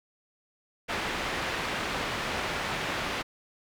white low-pass noise, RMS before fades -32 dBFS, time 0.88-3.23 s, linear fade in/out 20 ms, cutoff 2300 Hz, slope 12 dB/octave, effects none

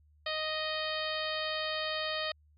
harmonic tone with a mistuned harmonic, 622.3 Hz, D#5, in tune, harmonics 1 / 2 / 3 / 4 / 5 / 6 / 7 / 8, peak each -37 / -40 / -39 / -43 / -40 / -41 / -42 / -46 dBFS, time 0.26-2.32 s, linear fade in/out 5 ms, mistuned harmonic 8, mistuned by -50 cents, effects added 75 Hz sine -61 dBFS peak until 2.57 s

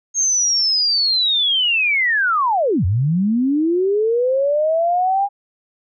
sine linear two-way sweep, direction down then up, 6510 to 83.1 to 812 Hz, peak -14 dBFS, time 0.14-5.29 s, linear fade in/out 50 ms, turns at 2.85 s, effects none

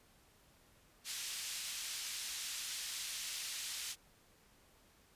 pink band-pass noise, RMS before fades -43 dBFS, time 1.04-3.96 s, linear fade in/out 50 ms, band 3200 to 9700 Hz, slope 12 dB/octave, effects pink hiss -67 dBFS RMS until 5.15 s + resampled to 32000 Hz

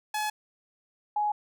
sawtooth / sine tone pair in turn, 850 / 836.8 Hz, G#5 / G#5, +40 / +13 cents, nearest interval unison, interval 27 cents, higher first, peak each -24 dBFS, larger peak neither, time 0.14-0.3 / 1.16-1.32 s, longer neither, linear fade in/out 5 ms, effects none

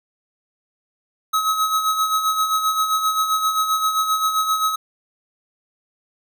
square tone with tremolo, 1279 Hz, D#6, 47 cents sharp, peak -16 dBFS, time 1.33-4.76 s, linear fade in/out 10 ms, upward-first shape sine, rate 7.6 Hz, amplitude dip 55%, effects none

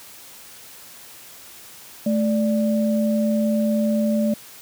sine tone pair together, 217.5 / 586 Hz, A3 / D5, -20 / -4 cents, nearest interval octave + perfect fourth, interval 1716 cents, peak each -18 / -24 dBFS, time 2.06-4.34 s, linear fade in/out 5 ms, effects white hiss -43 dBFS RMS until 4.61 s + high-pass 60 Hz 12 dB/octave

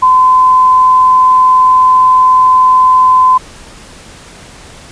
sine tone, 1022 Hz, C6, 41 cents flat, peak -3 dBFS, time 0.02-3.38 s, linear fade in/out 10 ms, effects pink hiss -34 dBFS RMS until 4.91 s + resampled to 22050 Hz

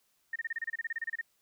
sine tone bursts, 1834 Hz, A#6, 29 cents flat, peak -31 dBFS, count 16, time 0.33-1.213 s, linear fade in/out 5 ms, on 28 ms, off 29 ms, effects white hiss -73 dBFS RMS until 1.41 s

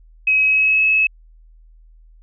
sine tone with pitch glide, 2549 to 2583 Hz, D#7 to E7, +41 to -36 cents, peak -12 dBFS, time 0.27-1.07 s, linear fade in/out 5 ms, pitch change +23 cents, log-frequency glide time 0.44-0.84 s, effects added 40 Hz sine -44 dBFS peak until 2.22 s

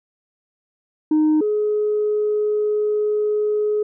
sine tone pair in turn, 308.4 / 421.6 Hz, D#4 / G#4, -15 / +26 cents, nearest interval perfect fourth, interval 541 cents, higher second, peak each -11 / -16 dBFS, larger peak first, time 1.11-1.41 / 1.41-3.83 s, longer second, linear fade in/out 5 ms, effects tanh soft clip ceiling -12 dBFS

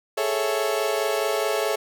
35% pulse chord, A major seventh, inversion third, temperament equal, 415.3 / 440 / 554.4 / 659.3 Hz, G#4 / A4 / C#5 / E5, 0 / 0 / 0 / 0 cents, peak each -26 dBFS, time 0.17-1.76 s, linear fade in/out 10 ms, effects none

